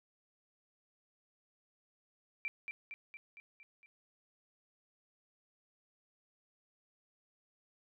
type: tone with echo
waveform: sine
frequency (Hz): 2349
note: D7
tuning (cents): 0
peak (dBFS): -35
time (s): 2.45-2.48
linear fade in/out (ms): 0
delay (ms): 230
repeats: 6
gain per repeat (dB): -4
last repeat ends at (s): 3.86
effects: none